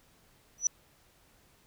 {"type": "tone with exponential growth", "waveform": "sine", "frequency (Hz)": 5920, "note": "F#8", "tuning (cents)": 0, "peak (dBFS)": -19, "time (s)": [0.58, 0.67], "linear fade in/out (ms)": 2, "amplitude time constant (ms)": 19, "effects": ["pink hiss -64 dBFS RMS until 1.66 s"]}